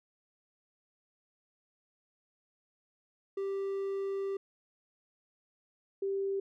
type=tone pair in turn; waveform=triangle / sine; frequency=392.1 / 392.1 Hz; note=G4 / G4; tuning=0 / 0 cents; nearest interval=unison; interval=0 cents; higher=neither; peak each=-30 / -30 dBFS; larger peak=neither; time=3.37-4.37 / 6.02-6.4 s; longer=first; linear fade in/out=5 ms; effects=none